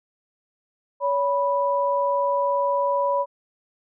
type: tone pair together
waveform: sine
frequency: 564.6 / 984 Hz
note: C#5 / B5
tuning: +32 / -7 cents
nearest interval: minor seventh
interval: 961 cents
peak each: -22 / -22 dBFS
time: 1-3.26 s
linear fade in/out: 50 ms
effects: none